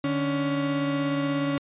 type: tone pair together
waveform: 35% pulse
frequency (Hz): 148.54 / 280.4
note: D3 / C#4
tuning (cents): +20 / +20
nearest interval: major seventh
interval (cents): 1100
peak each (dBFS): -29 / -23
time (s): 0.04-1.58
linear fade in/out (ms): 2
effects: resampled to 8000 Hz